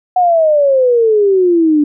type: exponential sweep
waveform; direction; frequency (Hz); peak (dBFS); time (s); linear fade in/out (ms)
sine; down; 740 to 290.6; -7; 0.16-1.84; 5
effects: none